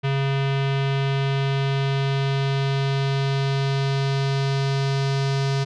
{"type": "tone with low-pass filter sweep", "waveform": "square", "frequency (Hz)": 137.1, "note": "C#3", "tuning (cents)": -19, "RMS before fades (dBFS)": -22, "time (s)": [0.03, 5.65], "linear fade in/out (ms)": 20, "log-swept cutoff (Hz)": [3000, 5000], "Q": 1.9, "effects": []}